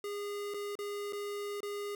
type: tone with dropouts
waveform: square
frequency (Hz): 408.7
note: G#4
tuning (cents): -28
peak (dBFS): -37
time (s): 0.04-1.95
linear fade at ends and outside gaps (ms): 2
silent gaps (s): 0.539-0.543 / 0.754-0.789 / 1.125-1.131 / 1.605-1.63
effects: none